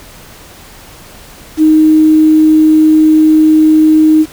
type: tone with quantisation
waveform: sine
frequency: 311.8 Hz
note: D#4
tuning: 4 cents sharp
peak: -3 dBFS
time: 1.57-4.26 s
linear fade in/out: 50 ms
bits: 5
effects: pink hiss -35 dBFS RMS until 4.32 s